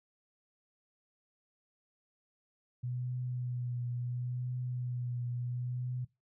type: tone with vibrato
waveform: sine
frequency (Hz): 123.47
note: B2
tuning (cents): 0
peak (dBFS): -34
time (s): 2.83-6.05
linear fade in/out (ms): 10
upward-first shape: triangle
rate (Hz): 0.72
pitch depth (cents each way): 29
effects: noise-tail reverb RT60 0.2 s tail -18 dB re dry